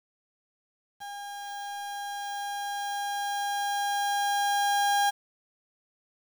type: tone with level ramp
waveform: 35% pulse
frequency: 810 Hz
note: G#5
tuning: 43 cents flat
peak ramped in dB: -36 to -20 dBFS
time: 1-5.11 s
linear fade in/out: 20 ms
effects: 9-bit